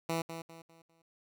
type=tone with echo; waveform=10% pulse; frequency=164.81 Hz; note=E3; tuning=in tune; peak=-23 dBFS; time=0.09-0.22 s; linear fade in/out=5 ms; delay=200 ms; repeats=4; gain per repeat=-9 dB; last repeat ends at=1.02 s; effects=none